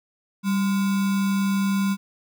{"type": "tone with sample-and-hold", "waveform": "sine", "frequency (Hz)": 196, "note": "G3", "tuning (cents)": 0, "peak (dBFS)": -19, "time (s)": [0.43, 1.97], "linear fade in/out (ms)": 50, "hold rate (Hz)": 1225, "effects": []}